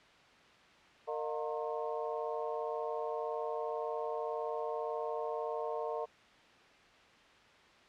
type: harmonic tone with a mistuned harmonic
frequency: 153.1 Hz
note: D#3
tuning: 28 cents flat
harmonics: 3 / 4 / 5 / 6 / 7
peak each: -38 / -40 / -42 / -44 / -45 dBFS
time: 1.07-6.06 s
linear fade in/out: 20 ms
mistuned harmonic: 5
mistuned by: -120 cents
effects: white hiss -60 dBFS RMS until 7.88 s + low-pass 3000 Hz 12 dB/octave